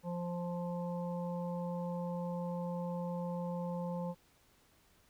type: harmonic tone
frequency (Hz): 174.8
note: F3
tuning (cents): +2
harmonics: 1 / 3 / 5 / 6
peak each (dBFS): -37 / -41 / -46 / -53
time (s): 0.03-4.15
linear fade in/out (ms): 50
effects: pink hiss -68 dBFS RMS until 5.09 s